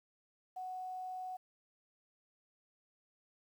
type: tone with quantisation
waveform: sine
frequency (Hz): 741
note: F#5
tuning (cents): +2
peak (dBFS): -40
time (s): 0.56-1.37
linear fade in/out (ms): 10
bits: 11
effects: none